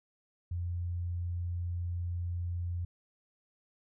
sine tone, 87.31 Hz, F2, in tune, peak -32 dBFS, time 0.51-2.85 s, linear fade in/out 5 ms, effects none

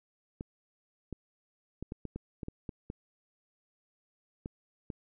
clicks, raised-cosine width 3 ms, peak -25 dBFS, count 12, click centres 0.409 / 1.127 / 1.826 / 1.921 / 2.053 / 2.16 / 2.432 / 2.484 / 2.692 / 2.901 / 4.459 / 4.902 s, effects none

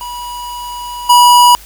square tone with level steps, 973 Hz, B5, 26 cents flat, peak -23 / -4 dBFS, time 0.01-1.55 s, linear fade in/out 0 ms, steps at 1.09 s, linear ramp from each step 10 ms, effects added 50 Hz sine -38 dBFS peak until 1.65 s + white hiss -38 dBFS RMS until 1.65 s

